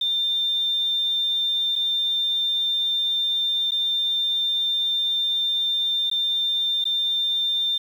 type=tone with dropouts; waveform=sine; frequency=3596 Hz; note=A7; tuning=37 cents sharp; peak=-20 dBFS; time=0.01-7.78 s; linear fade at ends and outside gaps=5 ms; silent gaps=1.756-1.76 / 3.709-3.718 / 6.1-6.112 / 6.842-6.853 s; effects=8-bit